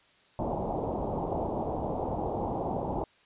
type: low-pass noise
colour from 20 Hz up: white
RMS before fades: -32 dBFS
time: 0.39-3.04 s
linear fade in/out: 2 ms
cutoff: 880 Hz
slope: 48 dB/octave
effects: white hiss -62 dBFS RMS until 3.25 s + resampled to 8000 Hz